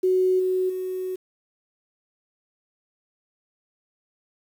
sine tone with level steps, 371.1 Hz, F#4, 5 cents sharp, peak -17 / -20 / -26 dBFS, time 0.03-1.16 s, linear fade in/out 10 ms, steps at 0.39 / 0.69 s, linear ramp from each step 10 ms, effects 8-bit

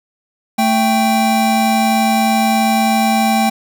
square tone pair together, 222.1 / 785 Hz, A3 / G5, +16 / +2 cents, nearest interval octave + minor seventh, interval 2186 cents, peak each -15 / -15 dBFS, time 0.58-3.5 s, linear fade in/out 10 ms, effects none

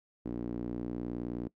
sawtooth tone with band-pass filter, 59.5 Hz, A#1, 36 cents sharp, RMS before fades -37 dBFS, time 0.25-1.48 s, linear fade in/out 10 ms, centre 290 Hz, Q 2.9, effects noise-tail reverb RT60 0.1 s tail -21 dB re dry

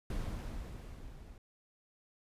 brown noise with level ramp, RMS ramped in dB -36 to -53 dBFS, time 0.1-1.38 s, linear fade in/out 2 ms, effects resampled to 32000 Hz

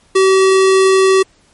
square tone, 382 Hz, G4, 45 cents flat, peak -8 dBFS, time 0.15-1.23 s, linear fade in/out 10 ms, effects pink hiss -52 dBFS RMS until 1.53 s + MP3 48 kbps

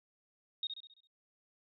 sine tone with echo, 3729 Hz, A#7, in tune, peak -33 dBFS, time 0.63-0.67 s, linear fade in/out 2 ms, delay 67 ms, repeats 6, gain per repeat -6 dB, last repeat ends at 1.072 s, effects none

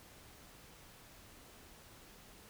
silence, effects pink hiss -58 dBFS RMS until 2.49 s

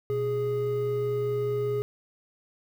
triangle tone pair together, 123.47 / 415.3 Hz, B2 / G#4, 0 / 0 cents, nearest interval octave + major sixth, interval 2100 cents, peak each -30 / -24 dBFS, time 0.1-1.82 s, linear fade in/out 0 ms, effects 9-bit

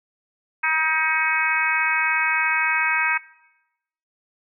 harmonic tone, 316.9 Hz, D#4, 32 cents sharp, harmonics 3 / 4 / 5 / 6 / 7 / 8, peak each -26 / -28 / -24 / -29 / -24 / -25 dBFS, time 0.63-3.18 s, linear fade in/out 10 ms, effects noise-tail reverb RT60 0.9 s tail -20 dB re dry

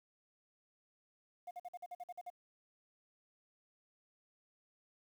sine tone bursts, 713 Hz, F5, 36 cents sharp, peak -40 dBFS, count 10, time 1.47-2.302 s, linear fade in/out 10 ms, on 40 ms, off 48 ms, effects tanh soft clip ceiling -42 dBFS + 11-bit

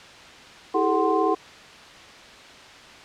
sine tone cluster, 326.5 / 400.1 / 437.9 / 747 / 1047 Hz, E4 / G4 / A4 / F#5 / C6, -17 / +35 / -8 / +16 / +1 cents, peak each -25 dBFS, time 0.74-1.35 s, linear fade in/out 10 ms, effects white hiss -44 dBFS RMS until 3.04 s + low-pass 4000 Hz 12 dB/octave

